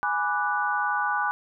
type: chord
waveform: sine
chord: G# half-diminished seventh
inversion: none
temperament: equal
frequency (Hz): 830.6 / 987.8 / 1174.7 / 1480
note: G#5 / B5 / D6 / F#6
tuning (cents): 0 / 0 / 0 / 0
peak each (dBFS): -28 / -31 / -29 / -27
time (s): 0.03-1.31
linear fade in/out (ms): 0
effects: none